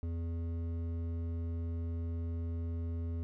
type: tone with hard clipping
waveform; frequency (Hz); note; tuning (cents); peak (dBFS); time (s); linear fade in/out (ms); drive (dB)
sine; 83.8; E2; +29; -36; 0.03-3.23; 0; 10
effects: none